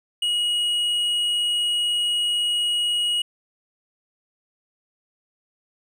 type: tone with hard clipping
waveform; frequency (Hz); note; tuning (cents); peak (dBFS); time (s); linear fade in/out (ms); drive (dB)
sine; 2899; F#7; -36; -21; 0.22-3.22; 5; 5
effects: none